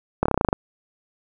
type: slowing click train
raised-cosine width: 1 ms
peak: -4 dBFS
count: 10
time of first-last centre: 0.23-0.529 s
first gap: 26 ms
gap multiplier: 1.06
effects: none